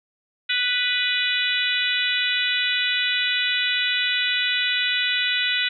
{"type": "harmonic tone with a mistuned harmonic", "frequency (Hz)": 493.9, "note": "B4", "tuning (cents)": 0, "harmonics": [3, 4, 5, 6, 7, 8], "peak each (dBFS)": [-27, -27, -27, -27, -27, -27], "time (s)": [0.49, 5.69], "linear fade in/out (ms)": 10, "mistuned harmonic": 8, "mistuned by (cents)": -21, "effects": []}